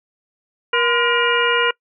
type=harmonic tone with a mistuned harmonic; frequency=475.3 Hz; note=A#4; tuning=34 cents sharp; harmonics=1 / 2 / 3 / 4 / 5 / 6; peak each=-20 / -22 / -19 / -25 / -24 / -22 dBFS; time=0.73-1.71 s; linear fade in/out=5 ms; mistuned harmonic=2; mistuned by=+120 cents; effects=noise-tail reverb RT60 0.1 s tail -24 dB re dry